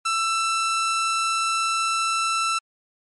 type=tone; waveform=sawtooth; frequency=1332 Hz; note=E6; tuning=18 cents sharp; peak=-17 dBFS; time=0.05-2.59 s; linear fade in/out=10 ms; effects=MP3 48 kbps